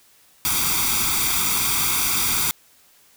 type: noise with comb filter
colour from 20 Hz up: white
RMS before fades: -21 dBFS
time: 0.45-2.51 s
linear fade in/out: 0 ms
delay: 0.85 ms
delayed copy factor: +0.8
effects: white hiss -55 dBFS RMS until 3.16 s